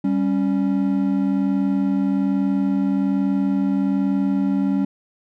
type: tone pair together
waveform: triangle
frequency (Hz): 196.01 / 277.2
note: G3 / C#4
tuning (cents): 0 / 0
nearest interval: tritone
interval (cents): 600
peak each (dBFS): -18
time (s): 0.04-4.85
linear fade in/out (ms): 5
effects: none